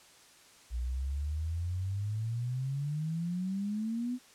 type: exponential sweep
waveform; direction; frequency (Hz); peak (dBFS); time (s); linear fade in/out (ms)
sine; up; 58.27 to 254; -31; 0.7-4.19; 50
effects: white hiss -58 dBFS RMS until 4.34 s + low-pass 9000 Hz 12 dB/octave